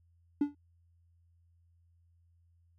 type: tone with exponential decay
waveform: triangle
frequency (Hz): 289.2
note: D4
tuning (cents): -27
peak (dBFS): -19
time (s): 0.41-0.55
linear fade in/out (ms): 5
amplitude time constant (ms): 29
effects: tanh soft clip ceiling -19 dBFS + added 85 Hz sine -64 dBFS peak until 2.78 s